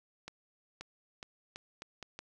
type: accelerating click train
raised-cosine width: 0.2 ms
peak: -26 dBFS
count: 7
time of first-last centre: 0.28-2.19 s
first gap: 530 ms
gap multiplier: 0.79
effects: none